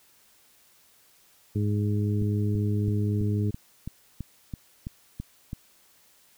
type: harmonic tone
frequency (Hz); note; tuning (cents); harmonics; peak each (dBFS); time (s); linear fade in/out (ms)
103.83; G#2; 0; 1 / 2 / 3 / 4; -24 / -30 / -34 / -36; 1.55-3.51; 10
type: click train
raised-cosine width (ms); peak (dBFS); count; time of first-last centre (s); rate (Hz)
5; -21; 11; 2.22-5.531; 3.02
effects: white hiss -60 dBFS RMS until 6.37 s